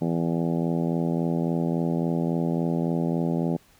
harmonic tone, 83.6 Hz, E2, 25 cents sharp, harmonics 2 / 3 / 4 / 5 / 6 / 7 / 8 / 9 / 10, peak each -25 / -28 / -31 / -34 / -37 / -36 / -42 / -40 / -43 dBFS, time 0.01-3.57 s, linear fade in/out 10 ms, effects pink hiss -58 dBFS RMS until 3.79 s

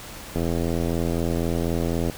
click train, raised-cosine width 2 ms, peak -12 dBFS, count 147, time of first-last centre 0.36-2.098 s, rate 84 Hz, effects pink hiss -39 dBFS RMS until 2.17 s

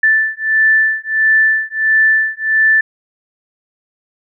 sine beating tone pair, 1760 / 1761.5 Hz, A6 / A6, 0 / +1 cents, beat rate 1.5 Hz, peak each -13 dBFS, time 0.03-2.81 s, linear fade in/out 5 ms, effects none

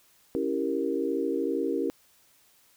sine chord, C# diminished seventh, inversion none, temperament equal, 277.2 / 329.6 / 392 / 466.2 Hz, C#4 / E4 / G4 / Bb4, 0 / 0 / 0 / 0 cents, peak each -31 dBFS, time 0.35-1.9 s, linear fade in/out 0 ms, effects white hiss -62 dBFS RMS until 2.76 s

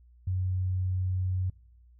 sine tone, 92.5 Hz, F#2, in tune, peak -26 dBFS, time 0.27-1.5 s, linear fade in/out 5 ms, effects noise-tail reverb RT60 0.8 s tail -25 dB re dry + added 60 Hz sine -54 dBFS peak until 1.99 s

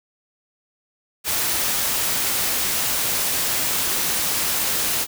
white noise, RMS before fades -22 dBFS, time 1.24-5.07 s, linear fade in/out 50 ms, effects none

